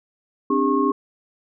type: tone cluster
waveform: sine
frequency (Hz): 263.1 / 295.8 / 401.3 / 1086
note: C4 / D4 / G4 / C#6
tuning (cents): +10 / +13 / +41 / -36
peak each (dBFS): -22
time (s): 0.5-0.92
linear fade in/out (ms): 5
effects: none